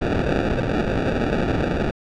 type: noise with sample-and-hold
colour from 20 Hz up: white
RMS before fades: -21 dBFS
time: 0.01-1.91 s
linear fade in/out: 10 ms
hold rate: 1050 Hz
effects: low-pass 3000 Hz 12 dB/octave